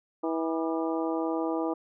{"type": "harmonic tone with a mistuned harmonic", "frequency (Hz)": 162.6, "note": "E3", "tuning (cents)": -23, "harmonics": [2, 3, 4, 5, 6, 7], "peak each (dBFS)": [-29, -33, -35, -37, -39, -40], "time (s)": [0.23, 1.74], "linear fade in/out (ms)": 10, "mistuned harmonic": 7, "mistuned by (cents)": 85, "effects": []}